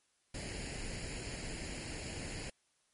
pink noise with comb filter, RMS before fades -42 dBFS, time 0.34-2.5 s, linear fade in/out 5 ms, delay 0.42 ms, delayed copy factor +0.65, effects white hiss -75 dBFS RMS until 2.93 s + MP3 48 kbps

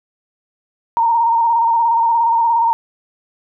sine tone with vibrato, 925 Hz, A#5, 14 cents flat, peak -11 dBFS, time 0.97-2.73 s, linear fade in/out 0 ms, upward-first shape square, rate 17 Hz, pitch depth 30 cents each way, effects none

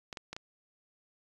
clicks, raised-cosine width 0.2 ms, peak -23 dBFS, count 4, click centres 0.128 / 0.172 / 0.33 / 0.365 s, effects resampled to 24000 Hz

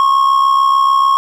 triangle tone with amplitude modulation, 1090 Hz, C#6, 29 cents flat, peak -4 dBFS, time 0-1.17 s, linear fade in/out 0 ms, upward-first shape sine, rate 66.8 Hz, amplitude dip 55%, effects none

